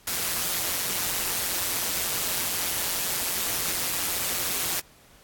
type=noise with amplitude modulation; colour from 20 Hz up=white; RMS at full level=-25 dBFS; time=0.07-4.8 s; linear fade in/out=5 ms; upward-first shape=sine; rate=179 Hz; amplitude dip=55%; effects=pink hiss -55 dBFS RMS until 5.23 s + AAC 64 kbps